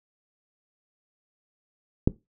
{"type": "click", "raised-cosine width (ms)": 3, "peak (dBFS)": -5, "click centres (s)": 2.075, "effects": ["noise-tail reverb RT60 0.2 s tail -18 dB re dry"]}